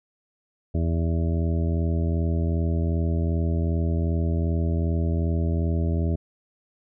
harmonic tone, 82.6 Hz, E2, 4 cents sharp, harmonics 1 / 2 / 3 / 4 / 5 / 7 / 8, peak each -22 / -28 / -32 / -34 / -36 / -39 / -40 dBFS, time 0.74-6.16 s, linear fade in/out 10 ms, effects none

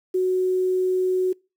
sine tone with quantisation, 370 Hz, F#4, in tune, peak -18 dBFS, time 0.14-1.33 s, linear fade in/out 10 ms, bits 8, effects noise-tail reverb RT60 0.3 s tail -26 dB re dry

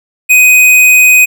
square tone, 2500 Hz, D#7, 8 cents sharp, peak -3 dBFS, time 0.29-1.26 s, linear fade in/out 20 ms, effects none

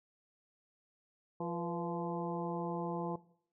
harmonic tone with a mistuned harmonic, 172.3 Hz, F3, 23 cents flat, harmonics 1 / 2 / 3 / 4 / 5 / 6, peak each -40 / -41 / -42 / -46 / -44 / -46 dBFS, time 1.4-3.16 s, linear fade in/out 5 ms, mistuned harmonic 3, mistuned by -69 cents, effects noise-tail reverb RT60 0.6 s tail -18 dB re dry

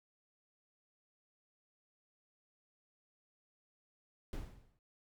brown noise with exponential decay, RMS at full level -38 dBFS, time 4.33-4.79 s, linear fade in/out 1 ms, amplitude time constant 100 ms, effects none

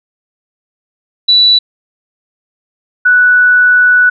sine tone pair in turn, 3951 / 1480 Hz, B7 / F#6, 0 / 0 cents, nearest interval octave + perfect fourth, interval 1700 cents, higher first, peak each -4 dBFS, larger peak neither, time 1.28-1.59 / 3.05-4.1 s, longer second, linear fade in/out 10 ms, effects none

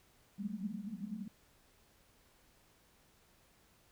pink band-pass noise, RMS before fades -42 dBFS, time 0.38-1.28 s, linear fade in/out 5 ms, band 190 to 220 Hz, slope 96 dB/octave, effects pink hiss -68 dBFS RMS until 3.91 s

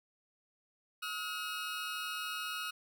20% pulse tone pair together, 1278.2 / 1432 Hz, D#6 / F6, +46 / +43 cents, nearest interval major second, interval 197 cents, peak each -35 / -35 dBFS, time 1.02-2.71 s, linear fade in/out 10 ms, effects none

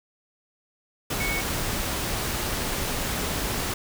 sine tone in noise, 2217 Hz, C#7, in tune, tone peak -28 dBFS, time 1.2-1.41 s, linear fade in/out 5 ms, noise pink, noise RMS -28 dBFS, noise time 1.1-3.74 s, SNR -3 dB, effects none

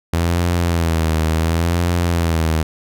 sawtooth tone with vibrato, 83.1 Hz, E2, 15 cents sharp, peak -11 dBFS, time 0.13-2.63 s, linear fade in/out 5 ms, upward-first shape sine, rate 0.7 Hz, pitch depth 79 cents each way, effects none

